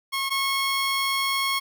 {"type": "tone pair in turn", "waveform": "15% pulse", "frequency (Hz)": [1087, 1090.8], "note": ["C#6", "C#6"], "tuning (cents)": [-34, -28], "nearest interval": "unison", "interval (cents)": 6, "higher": "second", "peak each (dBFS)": [-18, -16], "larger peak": "second", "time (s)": [[0.12, 0.3], [0.3, 1.6]], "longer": "second", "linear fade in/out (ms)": 20, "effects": []}